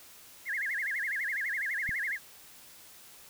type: tone with vibrato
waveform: sine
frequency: 1864.7 Hz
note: A#6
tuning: in tune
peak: -30 dBFS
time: 0.45-2.19 s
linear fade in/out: 50 ms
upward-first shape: sine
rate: 12 Hz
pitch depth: 260 cents each way
type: click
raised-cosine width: 5 ms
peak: -28 dBFS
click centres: 1.892 s
effects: white hiss -53 dBFS RMS until 3.29 s